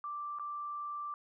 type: tone with dropouts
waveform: sine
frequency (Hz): 1174.7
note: D6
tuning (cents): 0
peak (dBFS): -37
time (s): 0.04-1.14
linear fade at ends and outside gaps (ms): 1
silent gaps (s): 0.387-0.396
effects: none